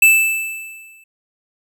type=tone with exponential decay; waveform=square; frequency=2639 Hz; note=E7; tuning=1 cent sharp; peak=-6 dBFS; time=0.02-1.04 s; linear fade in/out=5 ms; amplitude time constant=220 ms; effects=none